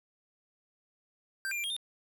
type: tone with pitch steps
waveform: square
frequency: 1570 / 2397 / 2367 / 3247 / 3619 Hz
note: G6 / D7 / D7 / G#7 / A7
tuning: +2 / +35 / +13 / -40 / +48 cents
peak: -33 dBFS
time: 1.45-1.765 s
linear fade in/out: 0 ms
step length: 63 ms
effects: none